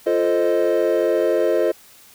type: chord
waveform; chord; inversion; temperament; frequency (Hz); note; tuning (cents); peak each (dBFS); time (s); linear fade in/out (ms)
triangle; F dominant seventh; none; equal with one note detuned; 346.2 / 440 / 523.3 / 622.3; F4 / A4 / C5 / Eb5; -15 / 0 / 0 / 0; -19; 0.06-1.72; 10
effects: tanh soft clip ceiling -5 dBFS + white hiss -48 dBFS RMS until 2.14 s